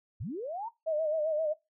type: linear sweep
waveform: sine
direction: up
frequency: 73 to 950 Hz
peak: -34 dBFS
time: 0.2-0.69 s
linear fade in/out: 10 ms
type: tone with vibrato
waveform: sine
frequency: 622.3 Hz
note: D#5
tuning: in tune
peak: -27 dBFS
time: 0.86-1.54 s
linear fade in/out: 20 ms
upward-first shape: sine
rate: 7.6 Hz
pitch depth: 73 cents each way
effects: noise-tail reverb RT60 0.2 s tail -19 dB re dry